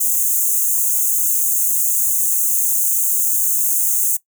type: high-pass noise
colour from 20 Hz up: white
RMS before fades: -17 dBFS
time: 0-4.17 s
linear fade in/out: 10 ms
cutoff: 6300 Hz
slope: 96 dB/octave
effects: noise-tail reverb RT60 0.1 s tail -18 dB re dry